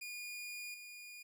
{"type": "tone with level steps", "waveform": "sawtooth", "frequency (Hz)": 2436, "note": "D#7", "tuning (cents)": -37, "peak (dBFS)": [-40, -46], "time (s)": [0.01, 1.23], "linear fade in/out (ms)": 10, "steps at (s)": 0.74, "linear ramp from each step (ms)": 2, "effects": []}